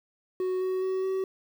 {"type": "tone with pitch steps", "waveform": "triangle", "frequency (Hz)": [370, 373.4, 376.9, 380.4], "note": ["F#4", "F#4", "F#4", "F#4"], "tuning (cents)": [0, 16, 32, 48], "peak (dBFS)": -24, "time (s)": [0.4, 1.24], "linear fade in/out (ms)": 2, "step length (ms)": 210, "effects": ["9-bit"]}